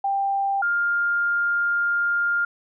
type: tone pair in turn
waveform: sine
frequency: 790 / 1404.5 Hz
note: G5 / F6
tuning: +13 / +9 cents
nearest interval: minor seventh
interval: 996 cents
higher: second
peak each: -20 / -19 dBFS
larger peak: second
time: 0.04-0.62 / 0.62-2.45 s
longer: second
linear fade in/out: 5 ms
effects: none